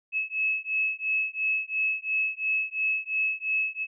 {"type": "beating tone pair", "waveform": "sine", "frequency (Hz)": [2585, 2587.9], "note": ["E7", "E7"], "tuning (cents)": [-34, -33], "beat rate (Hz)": 2.9, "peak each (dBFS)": -28, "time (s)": [0.12, 3.87], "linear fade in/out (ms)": 50, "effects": []}